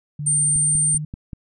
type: tone with pitch glide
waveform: sine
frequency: 147.4 to 151.81 Hz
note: D3 to D#3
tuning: +7 to -42 cents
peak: -25 dBFS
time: 0.19-1.05 s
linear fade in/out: 5 ms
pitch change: +51 cents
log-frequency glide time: 0.45-0.92 s
type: tone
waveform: sine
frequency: 8870 Hz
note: C#9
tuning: in tune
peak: -16 dBFS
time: 0.26-0.98 s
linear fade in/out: 10 ms
type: click train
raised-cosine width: 5 ms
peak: -19 dBFS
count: 5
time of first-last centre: 0.56-1.332 s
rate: 5.18 Hz
effects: none